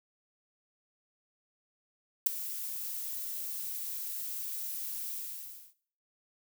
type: noise with ADSR envelope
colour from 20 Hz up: violet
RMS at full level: -20 dBFS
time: 2.26-5.74 s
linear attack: 10 ms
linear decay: 4 ms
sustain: -18 dB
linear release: 620 ms
effects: noise-tail reverb RT60 0.5 s tail -17 dB re dry